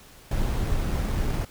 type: noise with sample-and-hold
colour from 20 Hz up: brown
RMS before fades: -25 dBFS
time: 0.31-1.45 s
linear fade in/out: 5 ms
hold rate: 7350 Hz
effects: pink hiss -50 dBFS RMS until 1.5 s